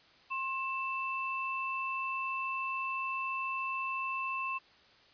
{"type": "tone pair together", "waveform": "sine", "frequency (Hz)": [1064, 2653], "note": ["C6", "E7"], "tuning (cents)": [29, 10], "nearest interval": "octave + major third", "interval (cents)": 1581, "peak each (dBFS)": [-35, -36], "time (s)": [0.3, 4.59], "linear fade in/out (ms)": 20, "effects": ["white hiss -61 dBFS RMS until 5.13 s", "resampled to 11025 Hz"]}